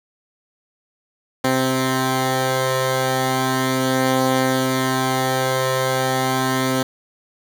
10% pulse tone pair together, 130.48 / 261.3 Hz, C3 / C4, -4 / -2 cents, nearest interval octave, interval 1202 cents, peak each -12 dBFS, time 1.44-6.83 s, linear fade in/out 5 ms, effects none

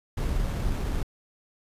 brown noise with sample-and-hold, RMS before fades -27 dBFS, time 0.17-1.03 s, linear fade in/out 5 ms, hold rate 4900 Hz, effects resampled to 32000 Hz

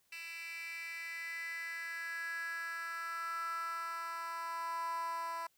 10% pulse tone with high-pass filter sweep, 333 Hz, E4, 18 cents sharp, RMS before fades -41 dBFS, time 0.12-5.47 s, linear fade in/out 5 ms, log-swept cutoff 2600 to 890 Hz, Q 6.4, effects white hiss -74 dBFS RMS until 5.57 s

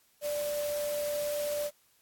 sine tone in noise, 587.3 Hz, D5, in tune, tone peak -30 dBFS, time 0.21-1.71 s, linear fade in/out 50 ms, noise white, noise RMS -41 dBFS, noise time 0.21-1.71 s, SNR +8 dB, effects white hiss -67 dBFS RMS until 2.01 s + AAC 64 kbps

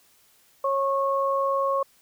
sine tone pair together, 547.5 / 1095 Hz, C#5 / C#6, -22 / -22 cents, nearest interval octave, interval 1200 cents, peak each -24 dBFS, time 0.64-1.83 s, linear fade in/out 5 ms, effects white hiss -60 dBFS RMS until 2.01 s

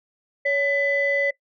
sine tone pair together, 561.8 / 2002 Hz, C#5 / B6, +23 / +23 cents, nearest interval octave + minor seventh, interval 2200 cents, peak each -21 dBFS, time 0.45-1.31 s, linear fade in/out 10 ms, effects noise-tail reverb RT60 0.1 s tail -19 dB re dry + tanh soft clip ceiling -12 dBFS

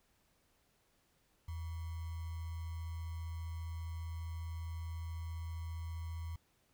sine tone with sample-and-hold, 82.41 Hz, E2, in tune, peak -39 dBFS, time 1.48-6.36 s, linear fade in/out 5 ms, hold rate 1050 Hz, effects pink hiss -74 dBFS RMS until 6.73 s

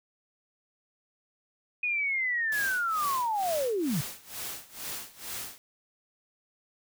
sine linear sweep, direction down, 2489 to 126.6 Hz, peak -26 dBFS, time 1.83-4.01 s, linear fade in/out 5 ms
white noise with tremolo, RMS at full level -36 dBFS, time 2.52-5.58 s, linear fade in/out 0 ms, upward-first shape sine, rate 2.2 Hz, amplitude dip 90%
effects none

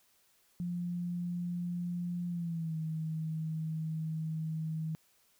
sine tone with pitch glide, 175.2 to 158.81 Hz, F3 to D#3, +6 to +36 cents, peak -33 dBFS, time 0.6-4.95 s, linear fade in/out 0 ms, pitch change -170 cents, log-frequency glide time 2.28-2.77 s, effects white hiss -69 dBFS RMS until 5.39 s

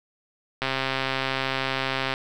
click train, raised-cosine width 0.3 ms, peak -9 dBFS, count 203, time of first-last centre 0.62-2.139 s, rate 133 Hz, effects 8-bit

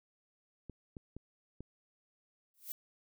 clicks, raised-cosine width 3 ms, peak -32 dBFS, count 4, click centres 0.697 / 0.968 / 1.166 / 1.606 s
violet noise with exponential growth, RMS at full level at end -38 dBFS, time 2.54-2.72 s, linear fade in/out 1 ms, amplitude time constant 38 ms
effects none

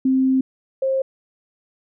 sine tone pair in turn, 262.6 / 532.5 Hz, C4 / C5, +6 / +30 cents, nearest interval octave, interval 1224 cents, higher second, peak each -14 / -17 dBFS, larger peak first, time 0.05-0.41 / 0.82-1.02 s, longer first, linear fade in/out 5 ms, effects none

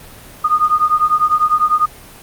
sine beating tone pair, 1224 / 1234 Hz, D#6 / D#6, -29 / -15 cents, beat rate 10 Hz, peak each -14 dBFS, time 0.44-1.86 s, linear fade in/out 10 ms, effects pink hiss -38 dBFS RMS until 2.22 s + Opus 32 kbps

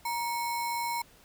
sine tone with sample-and-hold, 942 Hz, A#5, 18 cents sharp, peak -29 dBFS, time 0.05-1.02 s, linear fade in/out 5 ms, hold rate 3150 Hz, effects pink hiss -58 dBFS RMS until 1.24 s

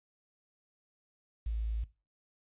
sine tone with quantisation, 55 Hz, A1, in tune, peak -31 dBFS, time 1.46-1.84 s, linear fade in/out 5 ms, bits 10, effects noise-tail reverb RT60 0.3 s tail -18 dB re dry + resampled to 8000 Hz

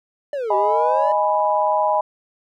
triangle exponential two-way sweep, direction down then up, 599 to 382.6 to 599 Hz, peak -20 dBFS, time 0.33-1.12 s, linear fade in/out 2 ms, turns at 0.55 s
sine chord, G# minor, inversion second, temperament equal, 622.3 / 830.6 / 987.8 Hz, D#5 / G#5 / B5, 0 / 0 / 0 cents, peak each -20 dBFS, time 0.5-2.01 s, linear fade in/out 5 ms
effects none

